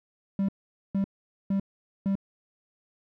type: tone bursts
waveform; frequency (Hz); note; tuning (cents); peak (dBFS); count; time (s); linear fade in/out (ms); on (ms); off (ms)
triangle; 196; G3; 0; -21; 4; 0.39-2.154; 2; 96; 460
effects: none